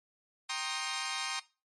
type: chord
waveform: 10% pulse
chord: C minor seventh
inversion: second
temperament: equal with one note detuned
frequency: 784 / 932.3 / 1067.9 / 1244.5 Hz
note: G5 / Bb5 / C6 / Eb6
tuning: 0 / 0 / +35 / 0 cents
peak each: -32 / -32 / -29 / -31 dBFS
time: 0.49-1.4 s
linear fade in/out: 10 ms
effects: noise-tail reverb RT60 0.3 s tail -19 dB re dry + MP3 48 kbps